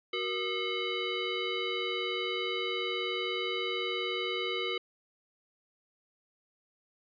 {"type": "tone with frequency modulation", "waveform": "sine", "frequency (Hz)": 1318.5, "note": "E6", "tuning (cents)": 0, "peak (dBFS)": -30, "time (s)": [0.13, 4.78], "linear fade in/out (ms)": 5, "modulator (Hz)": 846, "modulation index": 2.7, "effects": ["resampled to 11025 Hz"]}